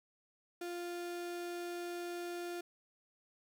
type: tone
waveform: 35% pulse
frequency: 349.2 Hz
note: F4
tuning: in tune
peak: -38 dBFS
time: 0.61-2.61 s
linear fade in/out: 5 ms
effects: none